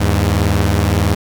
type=tone pair together; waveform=sawtooth; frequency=80.21 / 101.7 Hz; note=E2 / G#2; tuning=-47 / -36 cents; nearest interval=major third; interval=411 cents; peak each=-11 dBFS; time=0-1.15 s; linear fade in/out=10 ms; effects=7-bit